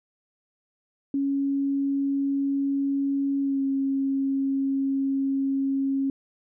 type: tone with pitch glide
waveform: sine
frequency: 277.2 to 272.1 Hz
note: C#4 to C#4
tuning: 0 to -32 cents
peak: -22 dBFS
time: 1.14-6.1 s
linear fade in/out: 2 ms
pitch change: -32 cents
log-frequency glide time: 3.41-3.62 s
effects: none